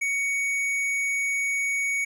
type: tone with hard clipping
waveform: sine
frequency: 2236 Hz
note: C#7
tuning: 14 cents sharp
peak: -25 dBFS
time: 0.01-2.05 s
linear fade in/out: 10 ms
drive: 9 dB
effects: none